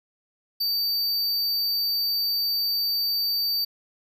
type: tone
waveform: square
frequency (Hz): 4617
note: D8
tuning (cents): -30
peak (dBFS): -23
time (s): 0.6-3.65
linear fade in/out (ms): 10
effects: none